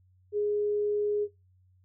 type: tone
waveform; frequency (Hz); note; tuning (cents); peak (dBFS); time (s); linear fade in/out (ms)
sine; 415.3; G#4; 0; -25; 0.32-1.28; 50
effects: noise-tail reverb RT60 0.2 s tail -18 dB re dry + added 92 Hz sine -60 dBFS peak until 1.84 s